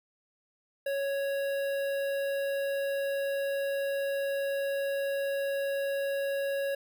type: tone with notch filter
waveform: square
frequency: 554.4 Hz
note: C#5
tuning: in tune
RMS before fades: -31 dBFS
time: 0.86-6.75 s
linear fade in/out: 5 ms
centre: 6500 Hz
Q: 0.65
effects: none